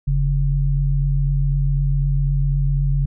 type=tone pair together; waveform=sine; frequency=44.03 / 140 Hz; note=F1 / C#3; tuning=+15 / +18 cents; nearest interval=octave + minor sixth; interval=2003 cents; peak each=-18 dBFS; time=0.07-3.06 s; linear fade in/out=10 ms; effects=none